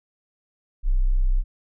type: tone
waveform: sine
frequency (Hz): 31.82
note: C1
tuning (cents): -47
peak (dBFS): -16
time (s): 0.83-1.44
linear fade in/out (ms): 50
effects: none